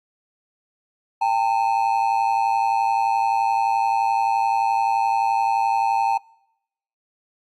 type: ring-modulated tone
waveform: triangle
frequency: 850 Hz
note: G#5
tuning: 40 cents sharp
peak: -12 dBFS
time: 1.21-6.18 s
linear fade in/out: 10 ms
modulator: 55.8 Hz
effects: noise-tail reverb RT60 0.8 s tail -24 dB re dry + Opus 48 kbps